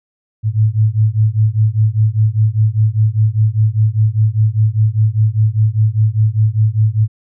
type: beating tone pair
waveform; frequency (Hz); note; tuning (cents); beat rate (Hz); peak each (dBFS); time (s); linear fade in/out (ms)
sine; 106.1 / 111.1; G#2 / A2; +38 / +17; 5; -13; 0.43-7.08; 50
effects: none